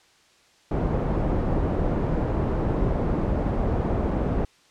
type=low-pass noise; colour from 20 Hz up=pink; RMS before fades=-24 dBFS; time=0.71-4.45 s; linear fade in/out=5 ms; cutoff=660 Hz; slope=12 dB/octave; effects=white hiss -58 dBFS RMS until 4.7 s + low-pass 6000 Hz 12 dB/octave